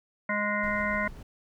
harmonic tone, 207.7 Hz, G#3, in tune, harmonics 1 / 3 / 5 / 7 / 9 / 10, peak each -33 / -33 / -33 / -33 / -33 / -33 dBFS, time 0.29-1.08 s, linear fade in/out 5 ms
brown noise with tremolo, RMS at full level -42 dBFS, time 0.63-1.23 s, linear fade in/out 5 ms, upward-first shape sine, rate 7.4 Hz, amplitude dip 25%
effects none

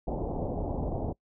pink low-pass noise, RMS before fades -32 dBFS, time 0.07-1.13 s, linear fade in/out 10 ms, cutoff 830 Hz, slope 48 dB/octave, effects noise-tail reverb RT60 0.1 s tail -23 dB re dry

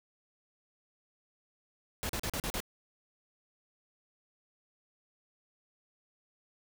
pink noise bursts, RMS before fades -35 dBFS, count 6, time 2.03-2.603 s, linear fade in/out 0 ms, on 63 ms, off 39 ms, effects none

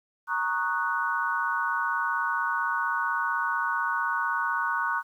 sine chord, D# minor seventh, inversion second, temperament equal with one note detuned, 929.6 / 1108.7 / 1244.5 / 1480 Hz, A#5 / C#6 / D#6 / F#6, -5 / 0 / 0 / 0 cents, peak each -31 / -30 / -34 / -28 dBFS, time 0.27-5.03 s, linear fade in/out 50 ms, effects 10-bit

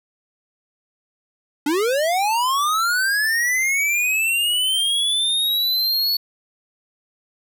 square linear sweep, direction up, 277.2 to 4435 Hz, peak -18 dBFS, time 1.66-6.17 s, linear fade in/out 5 ms, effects none

